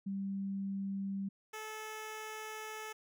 sine / 10% pulse tone pair in turn, 196 / 433.9 Hz, G3 / A4, 0 / -24 cents, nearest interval octave + major second, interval 1376 cents, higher second, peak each -35 / -34 dBFS, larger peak second, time 0.06-1.29 / 1.53-2.93 s, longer second, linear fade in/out 10 ms, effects none

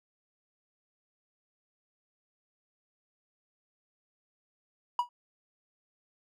triangle tone with exponential decay, 970 Hz, B5, 31 cents flat, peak -19 dBFS, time 4.99-5.09 s, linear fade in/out 2 ms, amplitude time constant 21 ms, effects none

